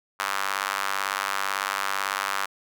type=tone with high-pass filter; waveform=square; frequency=49 Hz; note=G1; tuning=in tune; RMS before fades=-28 dBFS; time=0.19-2.46 s; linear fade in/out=10 ms; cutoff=1200 Hz; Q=2.2; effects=none